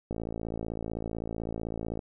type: click train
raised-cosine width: 2 ms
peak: -21 dBFS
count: 106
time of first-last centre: 0.11-1.992 s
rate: 55.8 Hz
effects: none